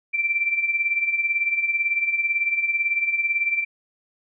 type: tone with tremolo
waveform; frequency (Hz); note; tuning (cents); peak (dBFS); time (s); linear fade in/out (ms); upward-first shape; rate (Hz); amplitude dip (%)
sine; 2348; D7; -1; -17; 0.13-3.65; 20; sine; 18; 65
effects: none